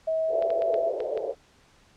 sine tone with pitch glide, 642 to 664.6 Hz, E5 to E5, -46 to +14 cents, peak -23 dBFS, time 0.07-0.9 s, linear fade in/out 10 ms, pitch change +60 cents, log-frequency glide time 0.27-0.41 s
pink band-pass noise, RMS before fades -30 dBFS, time 0.28-1.35 s, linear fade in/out 50 ms, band 430 to 630 Hz, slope 48 dB/octave
clicks, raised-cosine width 0.3 ms, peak -24 dBFS, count 6, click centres 0.424 / 0.504 / 0.621 / 0.742 / 1.004 / 1.175 s
effects pink hiss -59 dBFS RMS until 1.96 s + low-pass 7000 Hz 12 dB/octave

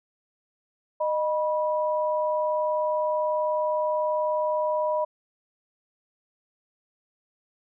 sine tone pair together, 615 / 976.3 Hz, D#5 / B5, -20 / -20 cents, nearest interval minor sixth, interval 800 cents, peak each -24 / -27 dBFS, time 1-5.05 s, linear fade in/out 10 ms, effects none

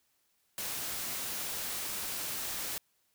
white noise, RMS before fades -37 dBFS, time 0.58-2.78 s, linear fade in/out 0 ms, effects white hiss -74 dBFS RMS until 3.14 s

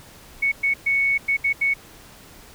sine tone bursts at uneven times, 2217 Hz, C#7, in tune, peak -17 dBFS, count 6, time 0.42-0.52 / 0.63-0.74 / 0.86-1.18 / 1.28-1.37 / 1.44-1.53 / 1.61-1.74 s, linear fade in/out 10 ms, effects pink hiss -46 dBFS RMS until 2.54 s

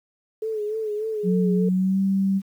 sine tone with vibrato, 430 Hz, A4, 40 cents flat, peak -24 dBFS, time 0.42-1.69 s, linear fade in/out 5 ms, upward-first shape sine, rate 3.4 Hz, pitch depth 56 cents each way
sine tone with pitch glide, 182.1 to 194.05 Hz, F#3 to G3, -27 to -17 cents, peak -18 dBFS, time 1.23-2.42 s, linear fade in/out 50 ms, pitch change +110 cents, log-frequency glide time 1.65-2.01 s
effects 9-bit

